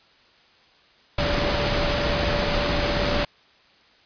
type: tone in noise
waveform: sine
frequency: 581 Hz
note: D5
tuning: 19 cents flat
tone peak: -27 dBFS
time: 1.18-3.25 s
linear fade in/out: 5 ms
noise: pink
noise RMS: -23 dBFS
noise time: 1.18-3.25 s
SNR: -7 dB
effects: white hiss -56 dBFS RMS until 4.05 s + resampled to 11025 Hz